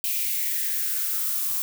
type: noise with high-pass filter sweep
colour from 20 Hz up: violet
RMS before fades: -26 dBFS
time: 0.04-1.62 s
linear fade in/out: 0 ms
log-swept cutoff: 2600 to 1000 Hz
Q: 4.6
effects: none